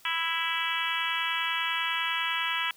harmonic tone, 330 Hz, E4, 2 cents sharp, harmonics 3 / 4 / 5 / 6 / 7 / 8 / 9 / 10, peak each -35 / -35 / -35 / -35 / -35 / -35 / -35 / -35 dBFS, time 0.05-2.71 s, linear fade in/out 2 ms, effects white hiss -57 dBFS RMS until 2.76 s

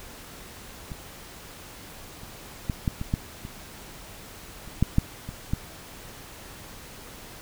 clicks, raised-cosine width 5 ms, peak -23 / -28 / -13 / -11 / -18 / -11 / -24 / -29 / -7 / -6 / -22 / -12 dBFS, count 12, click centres 0.918 / 2.234 / 2.698 / 2.878 / 3.014 / 3.139 / 3.451 / 4.677 / 4.826 / 4.984 / 5.29 / 5.535 s, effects pink hiss -44 dBFS RMS until 7.41 s

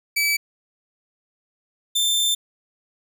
sawtooth tone pair in turn, 2300 / 3566 Hz, D7 / A7, -37 / +22 cents, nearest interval minor sixth, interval 759 cents, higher second, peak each -15 dBFS, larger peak neither, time 0.16-0.37 / 1.95-2.35 s, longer second, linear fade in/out 10 ms, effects none

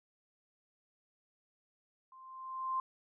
sine tone with level ramp, 1046.5 Hz, C6, in tune, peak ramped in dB -54 to -30 dBFS, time 2.12-2.8 s, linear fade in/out 2 ms, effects none

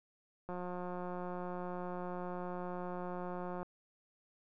click train, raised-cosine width 1 ms, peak -29 dBFS, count 563, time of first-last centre 0.49-3.63 s, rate 179 Hz, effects none

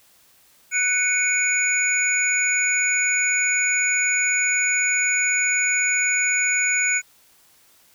sine tone cluster, 1494 / 2226 / 2454 / 6860 Hz, F#6 / C#7 / D#7 / A8, +16 / +7 / -25 / -45 cents, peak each -25 / -22 / -27 / -22 dBFS, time 0.71-7.02 s, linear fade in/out 50 ms, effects white hiss -56 dBFS RMS until 7.94 s

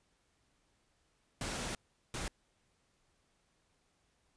pink noise bursts at uneven times, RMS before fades -39 dBFS, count 2, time 1.41-1.75 / 2.14-2.28 s, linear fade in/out 2 ms, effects pink hiss -75 dBFS RMS until 4.36 s + resampled to 22050 Hz

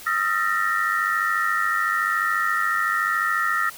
sine tone cluster, 1260 / 1361 / 1798 / 1892 Hz, D#6 / F6 / A6 / A#6, +21 / -45 / +37 / +25 cents, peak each -26 / -24 / -26 / -26 dBFS, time 0.06-3.7 s, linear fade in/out 10 ms, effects white hiss -41 dBFS RMS until 3.77 s

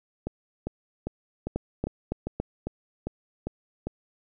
two click trains, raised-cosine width 2 ms, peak -17 / -14 dBFS, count 10 / 4, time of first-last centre 0.27-3.87 / 1.56-2.4 s, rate 2.5 / 3.57 Hz, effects none

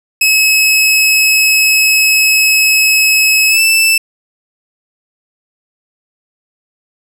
sawtooth tone with pitch glide, 2574 to 2648 Hz, E7 to E7, -42 to +7 cents, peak -4 dBFS, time 0.21-3.98 s, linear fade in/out 5 ms, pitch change +49 cents, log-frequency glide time 3.49-3.6 s, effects none

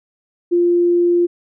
sine tone, 348.3 Hz, F4, 5 cents flat, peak -11 dBFS, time 0.51-1.27 s, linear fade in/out 20 ms, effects none

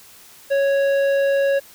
sine tone with tanh clipping, 554 Hz, C#5, 1 cent flat, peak -17 dBFS, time 0.5-1.6 s, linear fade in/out 20 ms, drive 11 dB, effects white hiss -46 dBFS RMS until 1.74 s

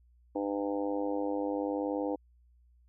harmonic tone, 100.7 Hz, G2, 47 cents sharp, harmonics 3 / 4 / 5 / 6 / 7 / 8 / 9, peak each -33 / -42 / -34 / -44 / -44 / -41 / -45 dBFS, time 0.35-2.16 s, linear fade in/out 10 ms, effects added 60 Hz sine -60 dBFS peak until 2.88 s

